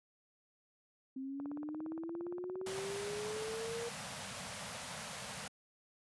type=linear sweep; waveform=sine; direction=up; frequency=261.6 to 472.8 Hz; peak=-39 dBFS; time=1.16-3.89 s; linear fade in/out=5 ms
type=click train; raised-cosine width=1 ms; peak=-34 dBFS; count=38; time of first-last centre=1.4-3.539 s; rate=17.3 Hz
type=band-stop noise; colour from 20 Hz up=pink; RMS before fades=-43 dBFS; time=2.66-5.48 s; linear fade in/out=5 ms; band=230 to 490 Hz; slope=48 dB/octave
effects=high-pass 150 Hz 12 dB/octave + resampled to 24000 Hz